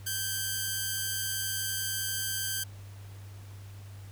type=tone pair together; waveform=5% pulse; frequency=1553.6 / 1646 Hz; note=G6 / G#6; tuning=-16 / -16 cents; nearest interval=minor second; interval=100 cents; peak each=-20 / -28 dBFS; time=0.06-2.64 s; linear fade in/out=10 ms; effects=added 99 Hz sine -43 dBFS peak until 4.11 s + pink hiss -56 dBFS RMS until 4.11 s